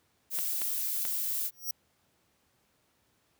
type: noise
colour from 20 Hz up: violet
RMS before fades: -32 dBFS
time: 0.3-1.51 s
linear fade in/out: 50 ms
type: clicks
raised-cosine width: 0.2 ms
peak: -20 dBFS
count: 3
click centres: 0.388 / 0.618 / 1.052 s
type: tone with exponential growth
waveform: 10% pulse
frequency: 5700 Hz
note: F8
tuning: 34 cents sharp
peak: -22 dBFS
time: 1.52-1.71 s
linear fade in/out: 5 ms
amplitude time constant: 40 ms
effects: pink hiss -71 dBFS RMS until 3.39 s + high-pass 80 Hz 12 dB/octave